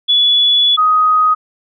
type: tone pair in turn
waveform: sine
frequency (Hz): 3418 / 1252.5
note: G#7 / D#6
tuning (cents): +49 / +11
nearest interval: octave + perfect fourth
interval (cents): 1738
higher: first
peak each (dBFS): -8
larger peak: neither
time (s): 0.08-0.77 / 0.77-1.35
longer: first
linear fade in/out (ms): 20
effects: none